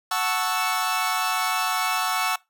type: chord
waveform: sawtooth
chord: F# minor seventh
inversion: none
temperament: equal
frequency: 740 / 880 / 1108.7 / 1318.5 Hz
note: F#5 / A5 / C#6 / E6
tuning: 0 / 0 / 0 / 0 cents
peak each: -24 / -26 / -24 / -23 dBFS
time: 0.11-2.36 s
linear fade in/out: 5 ms
effects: noise-tail reverb RT60 0.2 s tail -22 dB re dry